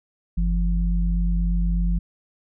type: tone pair together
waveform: sine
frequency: 48.38 / 172 Hz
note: G1 / F3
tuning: -22 / -26 cents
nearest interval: octave + minor seventh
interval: 2196 cents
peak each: -19 / -25 dBFS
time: 0.37-1.99 s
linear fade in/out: 10 ms
effects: none